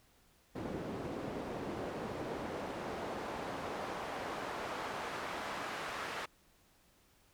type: noise with band-pass filter sweep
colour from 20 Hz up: pink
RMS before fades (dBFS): -41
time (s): 0.55-6.26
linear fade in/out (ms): 10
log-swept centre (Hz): 310 to 1300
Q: 0.84
effects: pink hiss -68 dBFS RMS until 7.33 s